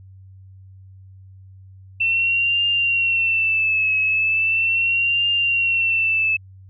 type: tone with vibrato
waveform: sine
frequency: 2684 Hz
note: E7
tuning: 31 cents sharp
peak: -16 dBFS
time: 2-6.37 s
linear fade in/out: 10 ms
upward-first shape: triangle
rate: 0.38 Hz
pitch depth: 78 cents each way
effects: added 95 Hz sine -41 dBFS peak until 6.69 s